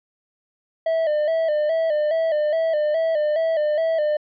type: tone with vibrato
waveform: triangle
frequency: 626 Hz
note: D#5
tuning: 10 cents sharp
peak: -16 dBFS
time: 0.86-4.17 s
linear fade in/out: 5 ms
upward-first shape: square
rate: 2.4 Hz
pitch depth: 70 cents each way
effects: resampled to 11025 Hz